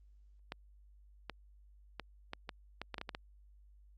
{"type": "clicks", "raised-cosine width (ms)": 0.3, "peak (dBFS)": -24, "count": 11, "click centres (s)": [0.521, 1.297, 1.997, 2.334, 2.492, 2.816, 2.943, 2.982, 3.014, 3.092, 3.149], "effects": ["added 50 Hz sine -58 dBFS peak until 3.97 s", "Opus 32 kbps"]}